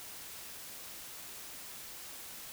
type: silence
effects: white hiss -47 dBFS RMS until 2.52 s